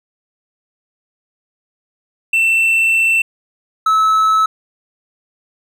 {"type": "tone pair in turn", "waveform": "triangle", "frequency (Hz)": [2681, 1299.3], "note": ["E7", "E6"], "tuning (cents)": [29, -25], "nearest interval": "octave + minor second", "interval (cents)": 1254, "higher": "first", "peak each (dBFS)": [-9, -8], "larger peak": "second", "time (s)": [[2.33, 3.22], [3.86, 4.46]], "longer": "first", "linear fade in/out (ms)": 5, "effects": []}